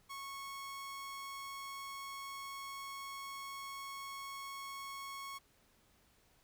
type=tone; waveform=sawtooth; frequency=1101 Hz; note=C#6; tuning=12 cents flat; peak=-40 dBFS; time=0.09-5.39 s; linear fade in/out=20 ms; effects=pink hiss -70 dBFS RMS until 6.43 s